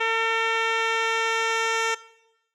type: tone with low-pass filter sweep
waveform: 10% pulse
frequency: 452.1 Hz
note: A4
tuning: 47 cents sharp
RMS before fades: -24 dBFS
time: 0-1.95 s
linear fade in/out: 10 ms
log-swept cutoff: 3000 to 5800 Hz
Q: 1.3
effects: noise-tail reverb RT60 0.9 s tail -19 dB re dry